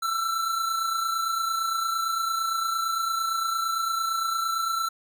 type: tone pair together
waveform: square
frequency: 1335 / 1363.8 Hz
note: E6 / F6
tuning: +22 / -42 cents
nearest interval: unison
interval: 36 cents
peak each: -26 / -34 dBFS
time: 0.02-4.89 s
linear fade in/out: 10 ms
effects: none